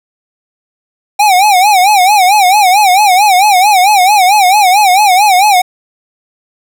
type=tone with vibrato; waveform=square; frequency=784 Hz; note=G5; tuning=in tune; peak=-5 dBFS; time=1.19-5.62 s; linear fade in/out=10 ms; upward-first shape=sine; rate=4.5 Hz; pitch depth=150 cents each way; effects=none